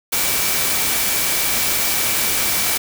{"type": "tone in noise", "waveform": "sine", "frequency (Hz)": 2306, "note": "D7", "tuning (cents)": -32, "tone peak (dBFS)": -29, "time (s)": [0.12, 2.78], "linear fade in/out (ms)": 10, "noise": "white", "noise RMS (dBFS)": -19, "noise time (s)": [0.12, 2.78], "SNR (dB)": -13, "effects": []}